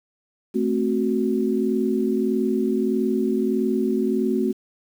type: chord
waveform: sine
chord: F# diminished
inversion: first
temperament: equal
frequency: 220 / 261.6 / 370 Hz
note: A3 / C4 / F#4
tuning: 0 / 0 / 0 cents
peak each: -23 / -24 / -23 dBFS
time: 0.54-4.53 s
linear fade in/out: 20 ms
effects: 8-bit